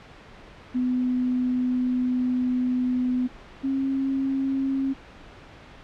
sine tone pair in turn, 251.1 / 269.5 Hz, B3 / C#4, +29 / -49 cents, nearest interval minor second, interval 122 cents, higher second, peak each -21 / -22 dBFS, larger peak first, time 0.74-3.28 / 3.63-4.94 s, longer first, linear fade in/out 20 ms, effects pink hiss -46 dBFS RMS until 5.83 s + low-pass 3000 Hz 12 dB/octave

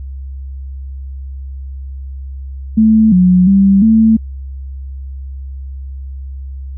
sine tone with pitch steps, 219.5 / 181.9 / 195.7 / 222.1 Hz, A3 / F#3 / G3 / A3, -4 / -29 / -3 / +16 cents, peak -5 dBFS, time 2.77-4.17 s, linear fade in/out 10 ms, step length 350 ms, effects added 67 Hz sine -23 dBFS peak until 6.77 s

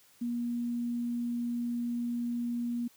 sine tone with quantisation, 238.6 Hz, A#3, 41 cents sharp, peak -30 dBFS, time 0.21-2.88 s, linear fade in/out 10 ms, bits 10, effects white hiss -62 dBFS RMS until 2.96 s + high-pass 60 Hz 12 dB/octave

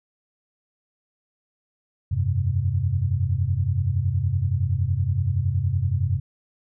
sine chord, F suspended second, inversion none, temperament equal, 87.31 / 98 / 130.81 Hz, F2 / G2 / C3, 0 / 0 / 0 cents, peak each -25 / -23 / -25 dBFS, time 2.11-6.2 s, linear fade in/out 10 ms, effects none

